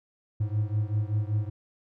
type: beating tone pair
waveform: triangle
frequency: 103.83 / 109.03 Hz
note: G#2 / A2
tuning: 0 / -15 cents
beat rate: 5.2 Hz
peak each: -25 / -27 dBFS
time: 0.4-1.5 s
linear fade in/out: 10 ms
effects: none